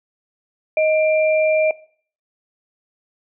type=tone pair together; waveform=sine; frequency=625.9 / 2372 Hz; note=D#5 / D7; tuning=+10 / +17 cents; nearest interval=octave + major seventh; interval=2307 cents; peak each=-14 / -22 dBFS; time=0.77-1.71 s; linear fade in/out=2 ms; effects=noise-tail reverb RT60 0.5 s tail -21 dB re dry